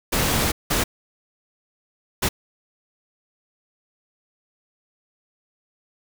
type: noise bursts at uneven times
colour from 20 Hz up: pink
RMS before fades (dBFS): -21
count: 3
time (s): 0.12-0.52 / 0.7-0.84 / 2.22-2.29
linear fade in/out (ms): 10
effects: none